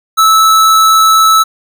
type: tone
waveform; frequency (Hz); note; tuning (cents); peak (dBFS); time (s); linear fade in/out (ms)
square; 1308; E6; -14; -5; 0.17-1.44; 20
effects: none